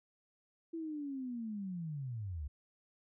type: linear sweep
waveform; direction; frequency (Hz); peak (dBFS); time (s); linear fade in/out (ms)
sine; down; 334.6 to 65.8; -38; 0.73-2.48; 10
effects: none

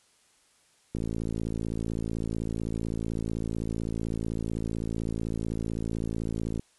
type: click train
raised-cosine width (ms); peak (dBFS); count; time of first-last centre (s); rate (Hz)
3; -19; 316; 0.95-6.595; 55.8
effects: white hiss -64 dBFS RMS until 6.78 s + resampled to 24000 Hz

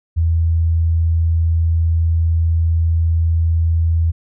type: tone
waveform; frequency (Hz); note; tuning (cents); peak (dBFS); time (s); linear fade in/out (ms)
sine; 82.41; E2; 0; -12; 0.16-4.12; 20
effects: none

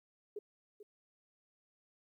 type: tone with echo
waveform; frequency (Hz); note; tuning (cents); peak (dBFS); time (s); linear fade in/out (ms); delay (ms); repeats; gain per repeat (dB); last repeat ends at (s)
sine; 415.3; G#4; 0; -39; 0.36-0.39; 5; 440; 1; -11; 0.83
effects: 13-bit

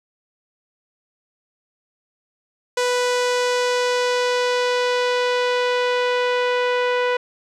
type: tone with low-pass filter sweep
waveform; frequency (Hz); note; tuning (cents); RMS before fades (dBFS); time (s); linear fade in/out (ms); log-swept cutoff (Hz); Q
sawtooth; 493.9; B4; 0; -20; 2.77-7.17; 5; 7700 to 2600; 1.1
effects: none

